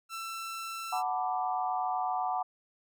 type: tone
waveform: sawtooth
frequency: 1338 Hz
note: E6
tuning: 25 cents sharp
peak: -33 dBFS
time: 0.09-1.03 s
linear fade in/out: 50 ms
type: chord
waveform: sine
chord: B minor seventh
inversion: second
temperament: equal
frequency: 740 / 880 / 987.8 / 1174.7 Hz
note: F#5 / A5 / B5 / D6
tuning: 0 / 0 / 0 / 0 cents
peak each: -31 / -36 / -37 / -37 dBFS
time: 0.92-2.43 s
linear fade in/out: 10 ms
effects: none